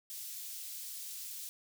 white high-pass noise, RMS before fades -44 dBFS, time 0.1-1.49 s, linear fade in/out 0 ms, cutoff 4100 Hz, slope 12 dB/octave, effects none

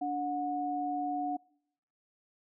sine tone pair together, 290.8 / 729 Hz, D4 / F#5, -17 / -26 cents, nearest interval octave + major third, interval 1591 cents, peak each -35 / -32 dBFS, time 0.01-1.37 s, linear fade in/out 10 ms, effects noise-tail reverb RT60 0.8 s tail -26 dB re dry

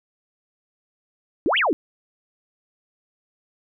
sine exponential two-way sweep, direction up then down, 261.6 to 3373 to 261.6 Hz, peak -17 dBFS, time 1.46-1.73 s, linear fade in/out 0 ms, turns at 1.58 s, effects none

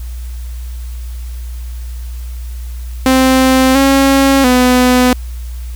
sawtooth tone with pitch steps, 261 / 272.7 / 250.6 Hz, C4 / C#4 / B3, -4 / -28 / +25 cents, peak -3 dBFS, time 3.06-5.13 s, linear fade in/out 0 ms, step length 690 ms, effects added 60 Hz sine -21 dBFS peak until 5.75 s + white hiss -41 dBFS RMS until 5.75 s

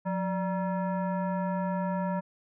sine tone with frequency modulation, 180.3 Hz, F#3, 45 cents flat, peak -27 dBFS, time 0.05-2.21 s, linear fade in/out 20 ms, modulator 768 Hz, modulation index 1, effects none

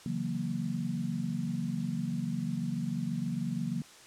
sine chord, F# dominant seventh, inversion second, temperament equal, 138.59 / 164.81 / 185 / 233.1 Hz, C#3 / E3 / F#3 / A#3, 0 / 0 / 0 / 0 cents, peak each -38 / -36 / -36 / -35 dBFS, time 0.06-3.82 s, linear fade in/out 2 ms, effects white hiss -53 dBFS RMS until 4.06 s + low-pass 8000 Hz 12 dB/octave

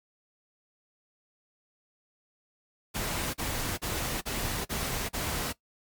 pink noise bursts, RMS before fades -32 dBFS, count 6, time 2.94-5.53 s, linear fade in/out 20 ms, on 400 ms, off 38 ms, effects noise-tail reverb RT60 0.1 s tail -18 dB re dry + MP3 96 kbps

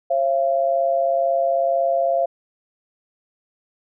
sine tone pair together, 539 / 681 Hz, C#5 / F5, -49 / -44 cents, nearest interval major third, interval 405 cents, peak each -21 / -18 dBFS, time 0.1-2.26 s, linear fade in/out 10 ms, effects none

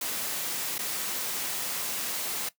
white noise with dropouts, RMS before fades -32 dBFS, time 0.01-2.49 s, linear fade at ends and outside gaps 5 ms, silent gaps 0.782-0.789 s, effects noise-tail reverb RT60 0.1 s tail -17 dB re dry + high-pass 150 Hz 12 dB/octave

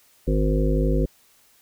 harmonic tone, 51.9 Hz, G#1, in tune, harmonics 1 / 3 / 5 / 7 / 9 / 10, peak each -20 / -25 / -27 / -28 / -30 / -30 dBFS, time 0.27-1.06 s, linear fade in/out 10 ms, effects white hiss -58 dBFS RMS until 1.61 s

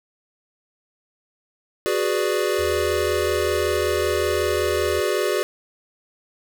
square chord, G# half-diminished seventh, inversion third, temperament equal, 370 / 415.3 / 493.9 / 587.3 Hz, F#4 / G#4 / B4 / D5, 0 / 0 / 0 / 0 cents, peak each -25 / -25 / -28 / -27 dBFS, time 1.86-5.43 s, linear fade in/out 0 ms
sine tone with vibrato, 81.4 Hz, E2, 21 cents flat, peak -31 dBFS, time 2.58-5.01 s, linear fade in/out 20 ms, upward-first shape sine, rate 10 Hz, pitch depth 11 cents each way
effects none

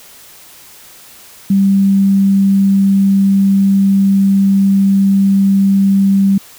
sine tone, 196 Hz, G3, in tune, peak -7 dBFS, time 1.5-6.38 s, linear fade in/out 5 ms, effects white hiss -39 dBFS RMS until 6.58 s

